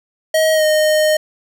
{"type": "tone with pitch glide", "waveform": "square", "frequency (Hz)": [633, 616.4], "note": ["D#5", "D#5"], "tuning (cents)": [30, -16], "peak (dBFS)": -12, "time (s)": [0.34, 1.17], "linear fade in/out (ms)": 5, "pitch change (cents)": -46, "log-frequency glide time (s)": [0.53, 0.64], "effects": []}